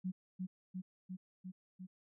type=tone with echo; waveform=sine; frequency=185 Hz; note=F#3; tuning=in tune; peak=-35 dBFS; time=0.04-0.12 s; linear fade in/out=20 ms; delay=350 ms; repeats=5; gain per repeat=-2 dB; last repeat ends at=1.87 s; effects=none